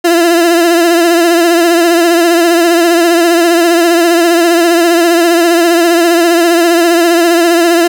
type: tone with vibrato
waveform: 30% pulse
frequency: 340 Hz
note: F4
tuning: 46 cents flat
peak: -3 dBFS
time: 0.04-7.88 s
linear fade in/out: 10 ms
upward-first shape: triangle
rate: 15 Hz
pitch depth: 64 cents each way
effects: none